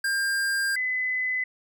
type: tone pair in turn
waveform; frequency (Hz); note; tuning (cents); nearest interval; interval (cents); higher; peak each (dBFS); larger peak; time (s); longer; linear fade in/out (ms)
square / sine; 1600 / 2016; G6 / B6; +35 / +35; major third; 400; second; -24; neither; 0.04-0.76 / 0.76-1.44; first; 5
effects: none